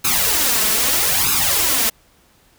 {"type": "noise with flanger", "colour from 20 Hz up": "white", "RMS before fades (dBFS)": -17, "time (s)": [0.04, 1.9], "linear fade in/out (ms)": 10, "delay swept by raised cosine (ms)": [0.77, 4.67], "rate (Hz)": 0.79, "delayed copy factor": 0.8, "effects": ["pink hiss -55 dBFS RMS until 2.58 s"]}